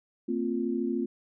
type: chord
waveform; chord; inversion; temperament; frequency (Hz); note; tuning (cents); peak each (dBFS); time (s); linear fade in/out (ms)
sine; Bb suspended second; none; equal with one note detuned; 228.2 / 261.6 / 349.2; Bb3 / C4 / F4; -37 / 0 / 0; -31; 0.28-1.06; 10
effects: none